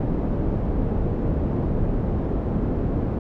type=low-pass noise; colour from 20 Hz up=pink; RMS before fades=-23 dBFS; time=0-3.19 s; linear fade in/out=5 ms; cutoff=440 Hz; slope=12 dB/octave; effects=none